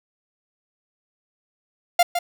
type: tone with echo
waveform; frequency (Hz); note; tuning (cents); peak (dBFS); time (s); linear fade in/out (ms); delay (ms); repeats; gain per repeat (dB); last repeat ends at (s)
45% pulse; 698.5; F5; 0; -12; 1.99-2.03; 5; 160; 1; -8; 2.19
effects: none